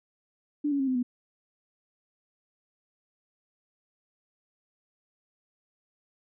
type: tone with pitch steps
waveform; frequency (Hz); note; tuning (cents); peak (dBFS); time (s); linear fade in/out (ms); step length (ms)
sine; 293.7 / 281.1 / 269 / 257.5 / 246.4; D4 / C#4 / C4 / C4 / B3; 0 / +24 / +48 / -28 / -4; -24; 0.64-1.03; 10; 78
effects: none